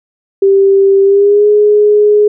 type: tone with pitch glide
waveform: sine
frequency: 392 to 417.7 Hz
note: G4 to G#4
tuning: 0 to +10 cents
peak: -4 dBFS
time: 0.42-2.28 s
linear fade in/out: 5 ms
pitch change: +110 cents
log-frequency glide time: 1.03-1.47 s
effects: none